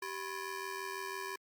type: ring-modulated tone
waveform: 20% pulse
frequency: 690 Hz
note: F5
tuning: 21 cents flat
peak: -31 dBFS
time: 0.02-1.36 s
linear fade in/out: 5 ms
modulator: 302 Hz
effects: Opus 48 kbps